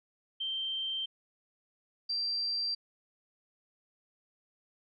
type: tone pair in turn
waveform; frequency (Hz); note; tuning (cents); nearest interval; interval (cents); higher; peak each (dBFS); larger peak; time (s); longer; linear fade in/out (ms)
sine; 3136 / 4710; G7 / D8; 0 / +4; perfect fifth; 704; second; -32 / -30; second; 0.4-1.06 / 2.09-2.75; neither; 10
effects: none